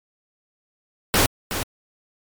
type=noise with echo; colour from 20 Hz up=pink; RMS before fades=-17 dBFS; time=1.14-1.26 s; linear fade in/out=0 ms; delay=370 ms; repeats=1; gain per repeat=-9 dB; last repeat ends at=1.63 s; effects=MP3 96 kbps